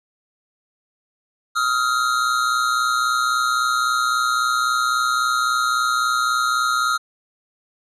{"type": "tone pair together", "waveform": "square", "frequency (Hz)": [1264.3, 1388], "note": ["D#6", "F6"], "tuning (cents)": [27, -11], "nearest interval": "major second", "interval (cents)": 162, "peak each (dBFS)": -21, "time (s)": [1.55, 6.98], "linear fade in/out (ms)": 20, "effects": ["low-pass 9000 Hz 12 dB/octave"]}